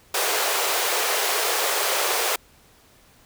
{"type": "high-pass noise", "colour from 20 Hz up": "pink", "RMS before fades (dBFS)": -23, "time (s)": [0.14, 2.36], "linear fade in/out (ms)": 5, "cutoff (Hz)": 400, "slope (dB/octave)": 48, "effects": ["pink hiss -55 dBFS RMS until 3.25 s"]}